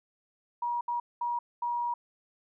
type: tone bursts at uneven times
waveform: sine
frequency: 956 Hz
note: A#5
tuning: 43 cents sharp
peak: -28 dBFS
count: 4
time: 0.62-0.81 / 0.88-1 / 1.21-1.39 / 1.62-1.94 s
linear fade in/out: 5 ms
effects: none